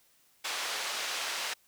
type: band-pass noise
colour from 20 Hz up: white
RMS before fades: -35 dBFS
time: 0.44-1.54 s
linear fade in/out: 10 ms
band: 600 to 4800 Hz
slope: 12 dB/octave
effects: white hiss -66 dBFS RMS until 1.67 s